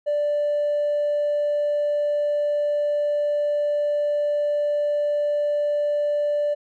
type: tone with hard clipping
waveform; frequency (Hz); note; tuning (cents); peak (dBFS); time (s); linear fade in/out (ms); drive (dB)
sine; 587.3; D5; 0; -20; 0.06-6.55; 20; 1
effects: none